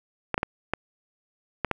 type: clicks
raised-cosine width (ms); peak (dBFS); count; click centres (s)
0.5; -9; 6; 0.343 / 0.379 / 0.431 / 0.736 / 1.647 / 1.713
effects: 8-bit